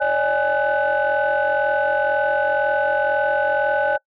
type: tone cluster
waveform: sine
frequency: 560 / 602 / 830 / 1499 Hz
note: C#5 / D5 / G#5 / F#6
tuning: +18 / +43 / -1 / +22 cents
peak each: -21 dBFS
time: 0-3.98 s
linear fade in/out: 20 ms
effects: noise-tail reverb RT60 0.1 s tail -25 dB re dry + tanh soft clip ceiling -11 dBFS